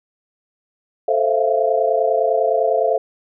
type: chord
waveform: sine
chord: F major seventh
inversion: first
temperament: equal with one note detuned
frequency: 440 / 523.3 / 659.3 / 689.2 Hz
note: A4 / C5 / E5 / F5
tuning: 0 / 0 / 0 / -23 cents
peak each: -20 dBFS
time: 1.08-2.98 s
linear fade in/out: 5 ms
effects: none